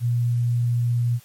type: tone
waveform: sine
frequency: 120 Hz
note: B2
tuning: 49 cents flat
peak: -18 dBFS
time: 0-1.2 s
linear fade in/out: 50 ms
effects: white hiss -52 dBFS RMS until 1.24 s + MP3 64 kbps